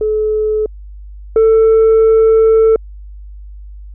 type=tone pair in turn; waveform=sine; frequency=430 / 444.6 Hz; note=A4 / A4; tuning=-40 / +18 cents; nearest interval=minor second; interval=58 cents; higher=second; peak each=-11 / -3 dBFS; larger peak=second; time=0.01-0.66 / 1.36-2.76 s; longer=second; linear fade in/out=2 ms; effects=tanh soft clip ceiling -5 dBFS + added 50 Hz sine -29 dBFS peak until 3.94 s